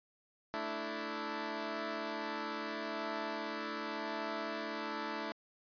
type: chord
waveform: 10% pulse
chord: A suspended fourth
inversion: none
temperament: equal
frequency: 220 / 293.7 / 329.6 Hz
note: A3 / D4 / E4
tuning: 0 / 0 / 0 cents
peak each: -34 / -34 / -33 dBFS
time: 0.54-5.32 s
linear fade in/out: 0 ms
effects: resampled to 11025 Hz